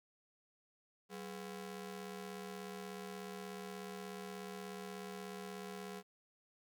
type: ring-modulated tone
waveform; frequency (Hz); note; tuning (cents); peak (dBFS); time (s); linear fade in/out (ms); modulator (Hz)
sawtooth; 302.6; D#4; -48; -38; 1.09-6.03; 50; 113
effects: 13-bit